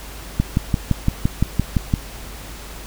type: click train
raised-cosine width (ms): 5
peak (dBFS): -3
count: 10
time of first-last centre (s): 0.4-1.938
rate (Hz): 5.85
effects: added 50 Hz sine -35 dBFS peak until 2.86 s + pink hiss -37 dBFS RMS until 2.86 s